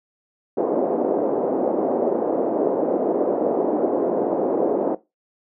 pink band-pass noise, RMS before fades -21 dBFS, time 0.57-4.95 s, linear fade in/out 5 ms, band 300 to 640 Hz, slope 24 dB/octave, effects noise-tail reverb RT60 0.2 s tail -17 dB re dry

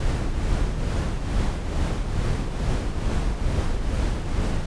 brown noise with tremolo, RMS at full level -21 dBFS, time 0-4.66 s, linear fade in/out 5 ms, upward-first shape triangle, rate 2.3 Hz, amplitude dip 55%, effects resampled to 22050 Hz

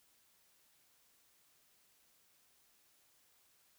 silence, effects white hiss -71 dBFS RMS until 3.78 s

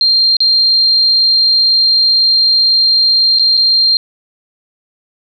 sine tone with dropouts, 4186 Hz, C8, in tune, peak -7 dBFS, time 0.01-3.97 s, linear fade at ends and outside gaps 1 ms, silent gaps 0.368-0.404 / 3.387-3.395 / 3.57-3.575 s, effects none

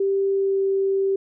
sine tone with pitch glide, 392 to 389.3 Hz, G4 to G4, 0 to -12 cents, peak -18 dBFS, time 0-1.16 s, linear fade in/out 5 ms, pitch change -12 cents, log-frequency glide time 0.31-0.61 s, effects none

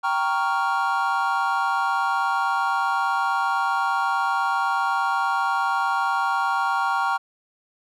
triangle chord, G half-diminished seventh, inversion none, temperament equal, 784 / 932.3 / 1108.7 / 1396.9 Hz, G5 / Bb5 / Db6 / F6, 0 / 0 / 0 / 0 cents, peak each -24 dBFS, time 0.03-7.18 s, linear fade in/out 20 ms, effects none

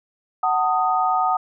sine chord, D# diminished, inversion first, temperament just, 746.7 / 896 / 1244.5 Hz, F#5 / A5 / D#6, +16 / +31 / 0 cents, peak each -20 / -24 / -21 dBFS, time 0.43-1.37 s, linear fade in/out 5 ms, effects none

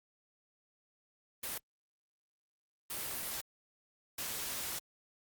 white noise bursts at uneven times, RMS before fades -39 dBFS, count 3, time 1.43-1.58 / 2.9-3.41 / 4.18-4.79 s, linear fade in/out 5 ms, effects Opus 32 kbps

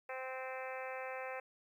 harmonic tone, 260 Hz, C4, 11 cents flat, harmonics 2 / 3 / 4 / 5 / 6 / 7 / 8 / 9 / 10, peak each -44 / -47 / -51 / -52 / -52 / -51 / -52 / -53 / -53 dBFS, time 0.09-1.4 s, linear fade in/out 5 ms, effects 12-bit

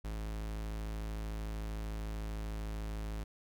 45% pulse tone, 53.3 Hz, G#1, 46 cents sharp, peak -37 dBFS, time 0.04-3.24 s, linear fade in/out 10 ms, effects none

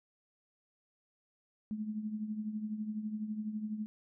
sine tone with tremolo, 214.1 Hz, A3, 47 cents flat, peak -32 dBFS, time 1.71-3.86 s, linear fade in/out 0 ms, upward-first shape triangle, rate 12 Hz, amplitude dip 70%, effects none

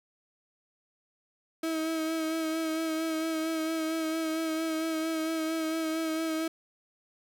35% pulse tone with vibrato, 320.7 Hz, E4, 48 cents flat, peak -27 dBFS, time 1.63-6.48 s, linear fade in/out 5 ms, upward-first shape sine, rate 4.4 Hz, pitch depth 26 cents each way, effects none

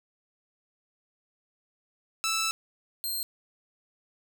10% pulse tone pair in turn, 1318.5 / 4186 Hz, E6 / C8, 0 / 0 cents, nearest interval octave + minor sixth, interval 2000 cents, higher second, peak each -18 / -23 dBFS, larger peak first, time 2.24-2.51 / 3.04-3.23 s, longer first, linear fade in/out 0 ms, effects none

